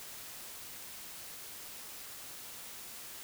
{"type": "silence", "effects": ["white hiss -47 dBFS RMS until 3.23 s"]}